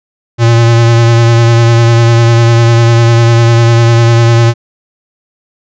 square tone with vibrato, 116.54 Hz, A#2, in tune, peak -4 dBFS, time 0.38-4.54 s, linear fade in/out 50 ms, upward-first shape sine, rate 10 Hz, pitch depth 23 cents each way, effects resampled to 16000 Hz

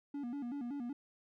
triangle tone with vibrato, 261.5 Hz, C4, 1 cent flat, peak -36 dBFS, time 0.14-0.93 s, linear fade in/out 5 ms, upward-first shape square, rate 5.3 Hz, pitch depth 150 cents each way, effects none

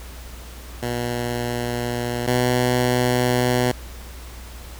10% pulse tone pair in turn, 120.7 / 124.17 Hz, B2 / B2, -39 / +10 cents, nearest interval unison, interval 49 cents, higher second, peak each -15 / -9 dBFS, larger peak second, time 0.82-2.27 / 2.27-3.72 s, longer neither, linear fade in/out 10 ms, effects added 60 Hz sine -36 dBFS peak until 4.79 s + pink hiss -42 dBFS RMS until 4.79 s

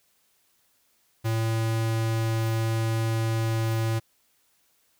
square tone, 112.6 Hz, A2, 40 cents sharp, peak -24 dBFS, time 1.24-4 s, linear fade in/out 20 ms, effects white hiss -67 dBFS RMS until 4.99 s

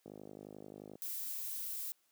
click train, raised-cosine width 2 ms, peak -34 dBFS, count 47, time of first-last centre 0.06-0.955 s, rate 51.4 Hz
violet noise, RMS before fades -41 dBFS, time 1.02-1.92 s, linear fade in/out 0 ms
effects white hiss -75 dBFS RMS until 2.11 s + high-pass 200 Hz 12 dB/octave

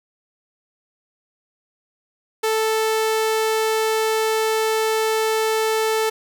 sawtooth tone, 440 Hz, A4, in tune, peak -14 dBFS, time 2.43-6.1 s, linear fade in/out 10 ms, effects none

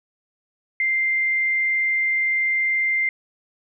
sine tone, 2093 Hz, C7, in tune, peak -18 dBFS, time 0.8-3.09 s, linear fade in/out 2 ms, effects none

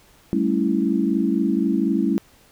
sine chord, A dominant seventh, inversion third, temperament equal, 196 / 220 / 277.2 / 329.6 Hz, G3 / A3 / C#4 / E4, 0 / 0 / 0 / 0 cents, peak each -23 dBFS, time 0.33-2.18 s, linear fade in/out 0 ms, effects pink hiss -54 dBFS RMS until 2.51 s

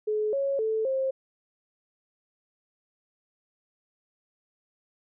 sine tone with pitch steps, 426.7 / 552 / 439.8 / 531 Hz, G#4 / C#5 / A4 / C5, +47 / -7 / -1 / +25 cents, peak -24 dBFS, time 0.07-1.11 s, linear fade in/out 10 ms, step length 260 ms, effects none

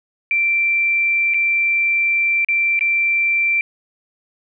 sine tone with dropouts, 2350 Hz, D7, 1 cent sharp, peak -14 dBFS, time 0.31-3.61 s, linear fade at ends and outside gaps 1 ms, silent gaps 1.338-1.343 / 2.447-2.486 / 2.792-2.809 s, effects none

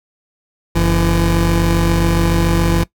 25% pulse tone pair together, 47.2 / 168.2 Hz, F#1 / E3, +35 / +35 cents, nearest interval octave + minor seventh, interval 2200 cents, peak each -11 dBFS, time 0.75-2.84 s, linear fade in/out 10 ms, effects noise-tail reverb RT60 0.1 s tail -20 dB re dry

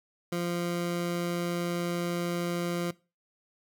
20% pulse tone, 173.5 Hz, F3, 11 cents flat, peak -24 dBFS, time 0.32-2.91 s, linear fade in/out 5 ms, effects noise-tail reverb RT60 0.3 s tail -21 dB re dry

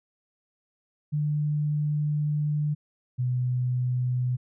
sine tone pair in turn, 149.1 / 125.38 Hz, D3 / B2, +27 / +27 cents, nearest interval minor third, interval 300 cents, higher first, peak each -23 dBFS, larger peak neither, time 1.12-2.75 / 3.18-4.37 s, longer first, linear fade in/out 20 ms, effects none

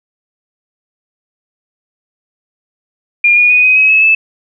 sine tone with pitch steps, 2411 / 2445 / 2479 / 2513 / 2548 / 2584 / 2620 Hz, D7 / D#7 / D#7 / D#7 / D#7 / E7 / E7, +45 / -31 / -7 / +17 / +41 / -35 / -11 cents, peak -5 dBFS, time 3.24-4.15 s, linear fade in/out 5 ms, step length 130 ms, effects none

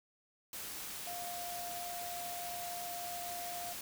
sine tone in noise, 702 Hz, F5, 9 cents sharp, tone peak -42 dBFS, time 1.07-3.73 s, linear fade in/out 2 ms, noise white, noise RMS -44 dBFS, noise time 0.53-3.81 s, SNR -1 dB, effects none

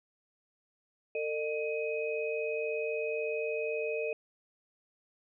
sine tone cluster, 450.9 / 607 / 2514 Hz, A4 / D#5 / D#7, +42 / -43 / +17 cents, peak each -33 / -36 / -38 dBFS, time 1.15-4.13 s, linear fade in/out 2 ms, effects none

